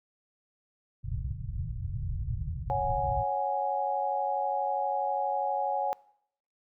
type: low-pass noise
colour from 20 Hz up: white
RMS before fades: -34 dBFS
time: 1.03-3.24 s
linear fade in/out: 20 ms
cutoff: 140 Hz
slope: 48 dB/octave
type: chord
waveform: sine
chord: C# suspended fourth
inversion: none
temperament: just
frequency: 554.4 / 739.2 / 831.5 Hz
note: C#5 / F#5 / G#5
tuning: 0 / -2 / +2 cents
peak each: -33 / -32 / -29 dBFS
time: 2.7-5.93 s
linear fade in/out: 0 ms
effects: noise-tail reverb RT60 0.7 s tail -23 dB re dry